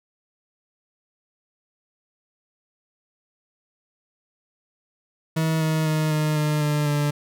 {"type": "tone with pitch steps", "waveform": "40% pulse", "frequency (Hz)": [160, 157.71, 155.45, 153.22, 151.02, 148.85, 146.72], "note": ["D#3", "D#3", "D#3", "D#3", "D3", "D3", "D3"], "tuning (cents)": [49, 24, -1, -26, 49, 24, -1], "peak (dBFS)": -19, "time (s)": [5.36, 7.11], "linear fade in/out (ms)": 10, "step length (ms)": 250, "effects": []}